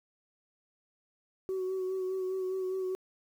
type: tone with vibrato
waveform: sine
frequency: 375.1 Hz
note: F#4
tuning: 24 cents sharp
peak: -29 dBFS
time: 1.49-2.95 s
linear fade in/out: 0 ms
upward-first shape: sine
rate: 4.9 Hz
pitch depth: 25 cents each way
effects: tanh soft clip ceiling -28 dBFS + 10-bit